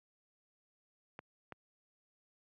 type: clicks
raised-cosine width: 0.5 ms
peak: -30 dBFS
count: 2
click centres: 1.191 / 1.523 s
effects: high-pass 100 Hz 12 dB/octave